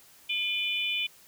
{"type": "tone cluster", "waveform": "sine", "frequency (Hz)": [2417, 3006, 3494], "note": ["D7", "F#7", "A7"], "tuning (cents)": [49, 27, -13], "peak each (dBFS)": [-30, -31, -34], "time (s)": [0.29, 1.07], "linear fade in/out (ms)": 10, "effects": ["white hiss -56 dBFS RMS until 1.27 s"]}